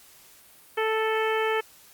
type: harmonic tone with a mistuned harmonic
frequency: 440 Hz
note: A4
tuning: in tune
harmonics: 1 / 2 / 3 / 4 / 5 / 6 / 7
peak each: -25 / -30 / -32 / -32 / -34 / -37 / -38 dBFS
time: 0.77-1.61 s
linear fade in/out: 10 ms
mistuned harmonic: 6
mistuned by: -16 cents
effects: white hiss -53 dBFS RMS until 1.93 s + Opus 48 kbps